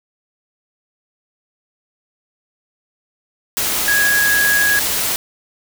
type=tone in noise; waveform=sine; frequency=1658 Hz; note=G#6; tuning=3 cents flat; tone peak=-13 dBFS; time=3.88-4.79 s; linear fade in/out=0 ms; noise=white; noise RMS=-19 dBFS; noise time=3.57-5.16 s; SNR=+3 dB; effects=none